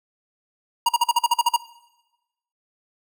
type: tone bursts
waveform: square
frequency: 947 Hz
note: A#5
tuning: 27 cents sharp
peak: -15 dBFS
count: 10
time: 0.86-1.564 s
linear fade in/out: 5 ms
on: 29 ms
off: 46 ms
effects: noise-tail reverb RT60 1.0 s tail -19 dB re dry